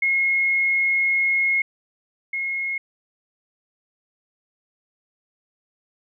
sine tone pair in turn, 2160 / 2160 Hz, C#7 / C#7, -45 / -45 cents, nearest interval unison, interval 0 cents, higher neither, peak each -17 / -23 dBFS, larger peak first, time 0.02-1.62 / 2.33-2.78 s, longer first, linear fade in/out 5 ms, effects none

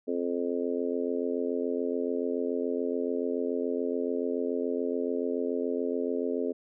harmonic tone, 87 Hz, F2, 6 cents flat, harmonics 3 / 4 / 5 / 6 / 7, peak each -32 / -35 / -31 / -37 / -39 dBFS, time 0.07-6.53 s, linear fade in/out 20 ms, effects none

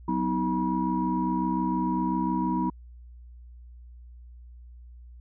sine tone cluster, 184.1 / 249.8 / 316.9 / 965 Hz, F#3 / B3 / D#4 / B5, -8 / +20 / +32 / -40 cents, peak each -29 dBFS, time 0.08-2.7 s, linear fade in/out 5 ms, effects tanh soft clip ceiling -13 dBFS + added 60 Hz sine -44 dBFS peak until 5.2 s

